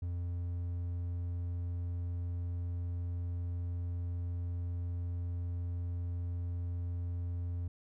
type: tone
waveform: triangle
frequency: 87.31 Hz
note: F2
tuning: in tune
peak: -32 dBFS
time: 0.02-7.68 s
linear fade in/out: 5 ms
effects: none